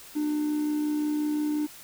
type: tone with amplitude modulation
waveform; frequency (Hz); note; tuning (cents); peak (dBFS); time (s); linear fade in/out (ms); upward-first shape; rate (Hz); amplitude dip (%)
triangle; 300; D4; +37; -20; 0.15-1.67; 20; sine; 65.7; 40
effects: tanh soft clip ceiling -18 dBFS + white hiss -47 dBFS RMS until 1.83 s